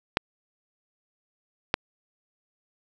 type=clicks; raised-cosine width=0.3 ms; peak=-4 dBFS; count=2; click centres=0.171 / 1.741 s; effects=none